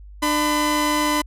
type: tone pair together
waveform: sawtooth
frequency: 299.4 / 1007 Hz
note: D4 / B5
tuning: +33 / +33 cents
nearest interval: octave + major sixth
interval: 2100 cents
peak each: -17 dBFS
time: 0.22-1.22 s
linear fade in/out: 10 ms
effects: added 50 Hz sine -38 dBFS peak until 1.26 s + resampled to 32000 Hz